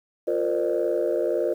sine tone cluster, 350.2 / 460.3 / 521 / 603 Hz, F4 / A#4 / C5 / D5, +5 / -22 / -7 / +46 cents, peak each -26 dBFS, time 0.27-1.54 s, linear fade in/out 10 ms, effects tanh soft clip ceiling -14 dBFS + 9-bit

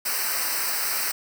white noise with comb filter, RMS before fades -26 dBFS, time 0.05-1.12 s, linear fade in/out 10 ms, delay 0.29 ms, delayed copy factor -0.9, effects none

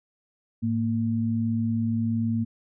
sine tone pair together, 108.05 / 229.3 Hz, A2 / A#3, -31 / -28 cents, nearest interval octave + minor second, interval 1303 cents, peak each -27 / -24 dBFS, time 0.62-2.45 s, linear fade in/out 20 ms, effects none

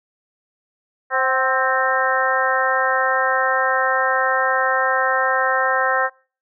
harmonic tone with a mistuned harmonic, 262.6 Hz, C4, 6 cents sharp, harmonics 2 / 3 / 4 / 5 / 6 / 7, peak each -23 / -23 / -23 / -23 / -23 / -23 dBFS, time 1.1-6.1 s, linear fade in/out 50 ms, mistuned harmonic 3, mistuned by -43 cents, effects noise-tail reverb RT60 0.4 s tail -25 dB re dry

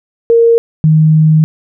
sine tone pair in turn, 463.4 / 156.35 Hz, A#4 / D#3, -10 / +9 cents, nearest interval octave + perfect fifth, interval 1881 cents, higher first, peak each -4 dBFS, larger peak neither, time 0.3-0.58 / 0.84-1.44 s, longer second, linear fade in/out 0 ms, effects none

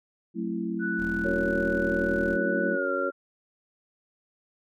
sine chord, F# half-diminished seventh, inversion none, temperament just, 185 / 222 / 266.4 / 333 Hz, F#3 / A3 / C4 / E4, 0 / +16 / +31 / +18 cents, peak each -33 / -32 / -38 / -32 dBFS, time 0.34-2.78 s, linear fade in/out 50 ms
sine tone with pitch glide, 1482 to 1382.8 Hz, F#6 to F6, +2 to -18 cents, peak -29 dBFS, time 0.79-3.12 s, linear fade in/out 50 ms, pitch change -120 cents, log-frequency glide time 2.7-2.91 s
25% pulse tone, 41.2 Hz, E1, in tune, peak -34 dBFS, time 0.97-2.38 s, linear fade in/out 50 ms
harmonic tone, 92.5 Hz, F#2, in tune, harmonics 3 / 4 / 5 / 6, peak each -35 / -32 / -34 / -29 dBFS, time 1.24-3.11 s, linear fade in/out 20 ms
effects none

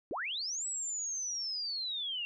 sine linear two-way sweep, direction up then down, 247.7 to 7902 to 2729 Hz, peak -34 dBFS, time 0.11-2.25 s, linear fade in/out 0 ms, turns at 0.67 s, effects none

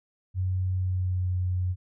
sine tone with pitch glide, 92.7 to 91.05 Hz, F#2 to F#2, +4 to -27 cents, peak -24 dBFS, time 0.34-1.76 s, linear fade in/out 50 ms, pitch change -31 cents, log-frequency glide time 0.73-1.32 s, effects none

